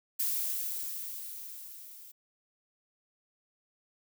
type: noise with level ramp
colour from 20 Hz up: violet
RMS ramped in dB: -30 to -51 dBFS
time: 0.19-2.12 s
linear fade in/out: 10 ms
effects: none